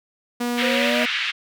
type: tone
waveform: sawtooth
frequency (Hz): 241.4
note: B3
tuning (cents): -39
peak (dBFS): -18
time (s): 0.4-1.06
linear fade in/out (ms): 10
type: band-pass noise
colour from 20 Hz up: white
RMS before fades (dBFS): -24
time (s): 0.57-1.32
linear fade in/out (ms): 20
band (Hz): 1600 to 3100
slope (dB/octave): 24
type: exponential sweep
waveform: triangle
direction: up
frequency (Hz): 505 to 630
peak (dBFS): -21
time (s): 0.62-1.04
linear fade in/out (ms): 5
effects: none